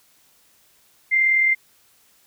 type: tone with amplitude modulation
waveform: sine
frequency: 2093 Hz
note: C7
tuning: in tune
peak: -13 dBFS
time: 1.11-1.55 s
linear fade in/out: 20 ms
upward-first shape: sine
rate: 39.4 Hz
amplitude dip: 35%
effects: white hiss -58 dBFS RMS until 2.26 s